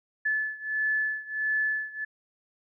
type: beating tone pair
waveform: sine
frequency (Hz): 1731 / 1732.5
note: A6 / A6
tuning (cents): -29 / -27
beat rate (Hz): 1.5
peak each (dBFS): -28 / -30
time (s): 0.25-2.05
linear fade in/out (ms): 10
effects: none